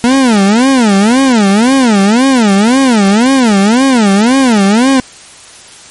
40% pulse tone with vibrato, 230 Hz, A#3, 23 cents flat, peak -4 dBFS, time 0.04-5 s, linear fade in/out 0 ms, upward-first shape sine, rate 1.9 Hz, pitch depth 290 cents each way, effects white hiss -34 dBFS RMS until 5.9 s + MP3 48 kbps

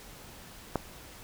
click, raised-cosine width 1 ms, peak -13 dBFS, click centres 0.757 s, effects pink hiss -49 dBFS RMS until 1.23 s

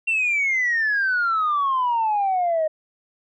sine exponential sweep, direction down, 2737 to 616 Hz, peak -17 dBFS, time 0.07-2.68 s, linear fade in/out 10 ms, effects tanh soft clip ceiling -15 dBFS

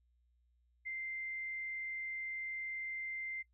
sine tone, 2087 Hz, C7, 5 cents flat, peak -39 dBFS, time 0.85-3.43 s, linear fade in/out 20 ms, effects noise-tail reverb RT60 0.1 s tail -22 dB re dry + added 60 Hz sine -70 dBFS peak until 3.53 s

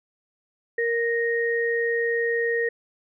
sine tone pair together, 466.2 / 1863.2 Hz, A#4 / A#6, 0 / -1 cents, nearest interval 2 octaves, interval 2399 cents, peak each -23 / -25 dBFS, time 0.78-2.69 s, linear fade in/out 5 ms, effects none

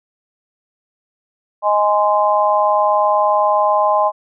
sine chord, Ab major, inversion second, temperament just, 623 / 830.6 / 1038.3 Hz, Eb5 / Ab5 / C6, +2 / 0 / -14 cents, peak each -16 dBFS, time 1.62-4.12 s, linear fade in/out 50 ms, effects none

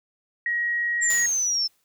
sine tone, 1897 Hz, A#6, 30 cents sharp, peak -22 dBFS, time 0.46-1.26 s, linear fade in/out 2 ms
sine exponential sweep, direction down, 7459 to 5274 Hz, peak -21 dBFS, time 1.01-1.68 s, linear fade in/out 20 ms
white noise with exponential decay, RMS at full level -31 dBFS, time 1.1-1.84 s, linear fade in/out 1 ms, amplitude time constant 160 ms
effects none

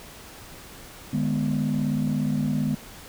sine chord, G# diminished, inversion second, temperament equal with one note detuned, 150.7 / 207.7 / 246.9 Hz, D3 / G#3 / B3, +45 / 0 / 0 cents, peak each -25 dBFS, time 1.13-2.75 s, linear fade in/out 5 ms, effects tanh soft clip ceiling -17 dBFS + pink hiss -44 dBFS RMS until 3.08 s

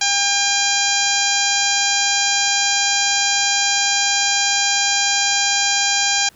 harmonic tone with a mistuned harmonic, 803 Hz, G5, 41 cents sharp, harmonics 1 / 2 / 3 / 4 / 5 / 6 / 7 / 8 / 9, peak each -24 / -24 / -24 / -24 / -24 / -24 / -24 / -24 / -24 dBFS, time 0.01-6.29 s, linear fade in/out 5 ms, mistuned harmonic 9, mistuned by -18 cents, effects pink hiss -51 dBFS RMS until 6.35 s

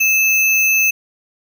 sine tone with sample-and-hold, 2612 Hz, E7, 17 cents flat, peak -11 dBFS, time 0-0.91 s, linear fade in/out 10 ms, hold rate 8820 Hz, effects none

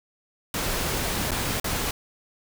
pink noise with dropouts, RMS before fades -27 dBFS, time 0.54-1.91 s, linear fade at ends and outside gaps 2 ms, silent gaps 1.309-1.316 / 1.6-1.643 s, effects none

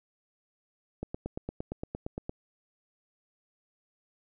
click train, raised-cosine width 2 ms, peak -21 dBFS, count 12, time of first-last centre 1.03-2.294 s, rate 8.7 Hz, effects none

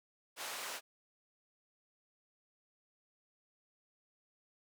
pink band-pass noise, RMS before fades -43 dBFS, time 0.36-0.81 s, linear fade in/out 50 ms, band 700 to 13000 Hz, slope 12 dB/octave, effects none

